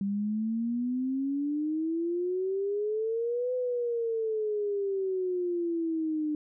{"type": "exponential two-way sweep", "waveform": "sine", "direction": "up then down", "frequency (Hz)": [196.1, 506, 299.6], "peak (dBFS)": -27, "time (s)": [0.01, 6.35], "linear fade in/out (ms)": 2, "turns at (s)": 3.54, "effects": []}